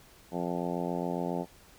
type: harmonic tone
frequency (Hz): 87.31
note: F2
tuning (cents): 0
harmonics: 2 / 3 / 4 / 5 / 6 / 7 / 8 / 9 / 10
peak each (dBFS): -35 / -37 / -38 / -39 / -40 / -40 / -41 / -42 / -42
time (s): 0.31-1.46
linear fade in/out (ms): 50
effects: pink hiss -57 dBFS RMS until 1.78 s